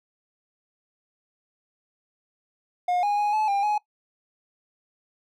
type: tone with pitch steps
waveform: triangle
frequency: 716 / 822 / 830 / 861 / 799 / 839 Hz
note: F5 / G#5 / G#5 / A5 / G5 / G#5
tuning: +43 / -18 / -1 / -38 / +33 / +17 cents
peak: -19 dBFS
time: 2.88-3.78 s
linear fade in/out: 5 ms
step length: 150 ms
effects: noise-tail reverb RT60 0.1 s tail -20 dB re dry